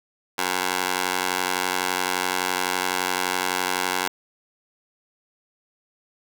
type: tone with high-pass filter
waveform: 15% pulse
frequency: 91.8 Hz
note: F#2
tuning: 13 cents flat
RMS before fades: -25 dBFS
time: 0.38-4.08 s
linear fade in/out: 5 ms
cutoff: 740 Hz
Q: 0.71
effects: none